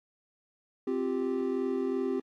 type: chord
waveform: triangle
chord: C suspended fourth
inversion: none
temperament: equal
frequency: 261.6 / 349.2 / 392 Hz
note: C4 / F4 / G4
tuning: 0 / 0 / 0 cents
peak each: -30 / -33 / -29 dBFS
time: 0.87-2.2 s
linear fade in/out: 5 ms
effects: AAC 48 kbps